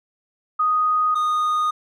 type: tone pair in turn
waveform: sine / triangle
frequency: 1244.5 / 1233.8 Hz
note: D#6 / D#6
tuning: 0 / -15 cents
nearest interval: unison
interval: 15 cents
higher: first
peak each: -16 dBFS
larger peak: neither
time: 0.59-1.15 / 1.15-1.71 s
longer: neither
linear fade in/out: 10 ms
effects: none